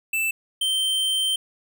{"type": "tone pair in turn", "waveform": "square", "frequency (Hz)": [2649, 3120], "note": ["E7", "G7"], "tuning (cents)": [8, -9], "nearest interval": "minor third", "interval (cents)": 283, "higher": "second", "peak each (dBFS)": [-22, -21], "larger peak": "second", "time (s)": [[0.13, 0.31], [0.61, 1.36]], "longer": "second", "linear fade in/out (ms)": 5, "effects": []}